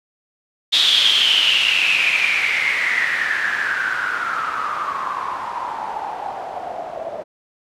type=noise with low-pass filter sweep; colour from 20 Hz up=blue; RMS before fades=-20 dBFS; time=0.72-7.24 s; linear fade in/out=20 ms; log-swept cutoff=3600 to 620 Hz; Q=9.1; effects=none